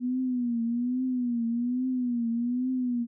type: tone with vibrato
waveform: sine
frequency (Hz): 243.9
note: B3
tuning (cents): -21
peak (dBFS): -25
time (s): 0-3.07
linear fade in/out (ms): 50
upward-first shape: triangle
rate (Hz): 1.2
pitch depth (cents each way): 110
effects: none